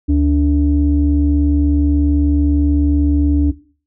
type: tone pair together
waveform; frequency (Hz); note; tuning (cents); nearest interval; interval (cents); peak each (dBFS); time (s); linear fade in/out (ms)
sine; 73.46 / 289.8; D2 / D4; +1 / -23; 2 octaves; 2376; -12; 0.08-3.52; 20
effects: noise-tail reverb RT60 0.4 s tail -17 dB re dry + tanh soft clip ceiling -4 dBFS